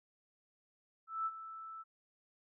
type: tone with ADSR envelope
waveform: sine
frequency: 1318.5 Hz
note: E6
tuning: in tune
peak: -32 dBFS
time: 1.07-1.84 s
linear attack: 190 ms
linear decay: 43 ms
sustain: -13 dB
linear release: 29 ms
effects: none